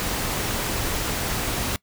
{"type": "noise", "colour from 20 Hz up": "pink", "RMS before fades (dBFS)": -26, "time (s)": [0, 1.76], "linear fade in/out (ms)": 0, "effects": ["noise-tail reverb RT60 0.1 s tail -22 dB re dry"]}